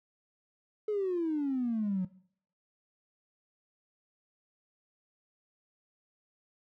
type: exponential sweep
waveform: triangle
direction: down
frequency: 432.4 to 180 Hz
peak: -25 dBFS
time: 0.88-2.05 s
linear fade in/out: 5 ms
effects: noise-tail reverb RT60 0.6 s tail -22 dB re dry + tanh soft clip ceiling -26 dBFS